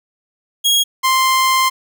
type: tone pair in turn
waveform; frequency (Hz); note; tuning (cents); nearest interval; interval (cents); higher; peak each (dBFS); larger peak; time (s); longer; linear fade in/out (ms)
sawtooth; 3292 / 1047.4; G#7 / C6; -16 / +1; octave + minor sixth; 1983; first; -8; neither; 0.64-0.84 / 1.03-1.7; second; 20
effects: none